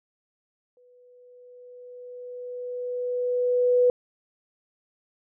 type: tone with exponential growth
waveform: sine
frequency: 493.9 Hz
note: B4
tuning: in tune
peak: -15 dBFS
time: 0.77-3.9 s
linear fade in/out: 1 ms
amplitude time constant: 680 ms
effects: none